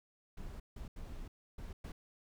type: noise bursts at uneven times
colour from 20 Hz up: brown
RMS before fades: -45 dBFS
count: 5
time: 0.37-0.6 / 0.76-0.88 / 0.96-1.28 / 1.58-1.73 / 1.84-1.92 s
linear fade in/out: 5 ms
effects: none